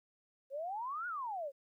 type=exponential two-way sweep; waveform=sine; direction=up then down; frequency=525 to 1480 to 525 Hz; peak=-37 dBFS; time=0.5-1.52 s; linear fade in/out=50 ms; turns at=1.07 s; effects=13-bit